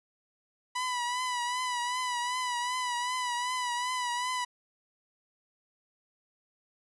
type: tone with vibrato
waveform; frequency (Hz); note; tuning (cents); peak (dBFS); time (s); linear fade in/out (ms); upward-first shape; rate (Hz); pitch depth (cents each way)
sawtooth; 987.8; B5; 0; -26; 0.75-4.45; 10; triangle; 2.6; 57
effects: resampled to 24000 Hz